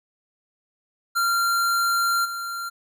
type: tone with level steps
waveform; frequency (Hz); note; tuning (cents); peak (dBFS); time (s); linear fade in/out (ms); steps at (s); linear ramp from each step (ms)
square; 1381; F6; -20; -20 / -29; 1.15-2.7; 20; 2.24; 20
effects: none